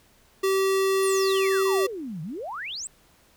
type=tone; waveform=square; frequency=385.6 Hz; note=G4; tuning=28 cents flat; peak=-21 dBFS; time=0.43-1.87 s; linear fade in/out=10 ms
type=exponential two-way sweep; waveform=sine; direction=down then up; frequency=10310 to 146.83 to 8380 Hz; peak=-31 dBFS; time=1.03-2.87 s; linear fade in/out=0 ms; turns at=2.22 s
effects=pink hiss -59 dBFS RMS until 3.36 s